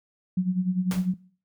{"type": "tone with tremolo", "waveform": "sine", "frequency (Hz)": 183.3, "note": "F#3", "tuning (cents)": -16, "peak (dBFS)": -19, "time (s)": [0.37, 1.14], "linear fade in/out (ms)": 5, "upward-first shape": "sine", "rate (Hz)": 10, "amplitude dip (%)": 65}
{"type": "noise with exponential decay", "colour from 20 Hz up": "pink", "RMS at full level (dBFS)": -30, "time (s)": [0.91, 1.13], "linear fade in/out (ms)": 2, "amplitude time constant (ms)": 47}
{"effects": ["noise-tail reverb RT60 0.5 s tail -21 dB re dry"]}